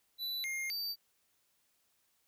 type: tone with pitch steps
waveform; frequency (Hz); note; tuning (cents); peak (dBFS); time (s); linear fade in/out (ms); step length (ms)
square; 3972 / 2125 / 4633; B7 / C7 / D8; +9 / +26 / -24; -36; 0.18-0.96; 50; 260
effects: white hiss -75 dBFS RMS until 2.27 s